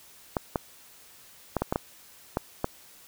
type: clicks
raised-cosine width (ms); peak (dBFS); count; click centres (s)
1; -11; 8; 0.368 / 0.558 / 1.567 / 1.62 / 1.725 / 1.759 / 2.371 / 2.644
effects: white hiss -53 dBFS RMS until 3.07 s